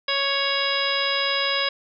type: harmonic tone with a mistuned harmonic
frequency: 554.4 Hz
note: C#5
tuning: in tune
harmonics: 1 / 2 / 3 / 4 / 5 / 6 / 7 / 9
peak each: -29 / -29 / -29 / -29 / -29 / -29 / -29 / -29 dBFS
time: 0.08-1.69 s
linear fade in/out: 5 ms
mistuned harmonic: 5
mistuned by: +18 cents
effects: none